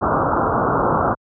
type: low-pass noise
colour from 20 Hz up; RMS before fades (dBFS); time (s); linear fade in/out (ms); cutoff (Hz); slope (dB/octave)
white; -18; 0.01-1.15; 20; 1400; 96
effects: high-pass 60 Hz 12 dB/octave